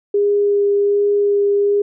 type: tone with vibrato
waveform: sine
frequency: 406.4 Hz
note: G#4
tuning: 38 cents flat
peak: -12 dBFS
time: 0.14-1.82 s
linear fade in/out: 5 ms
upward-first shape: sine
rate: 1.3 Hz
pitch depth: 9 cents each way
effects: none